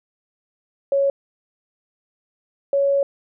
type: tone pair in turn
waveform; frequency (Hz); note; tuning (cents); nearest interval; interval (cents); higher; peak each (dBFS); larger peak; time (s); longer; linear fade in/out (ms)
sine; 554.4 / 557.6; C#5 / C#5; 0 / +10; unison; 10; second; -15; neither; 0.92-1.1 / 2.73-3.03; second; 2
effects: none